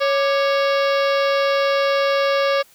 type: harmonic tone with a mistuned harmonic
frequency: 554.4 Hz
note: C#5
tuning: in tune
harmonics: 1 / 2 / 3 / 4 / 5 / 6 / 7 / 8 / 9 / 10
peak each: -17 / -23 / -27 / -29 / -31 / -33 / -34 / -35 / -36 / -37 dBFS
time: 0-2.63 s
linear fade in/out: 20 ms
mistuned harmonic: 2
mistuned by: +110 cents
effects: white hiss -52 dBFS RMS until 2.74 s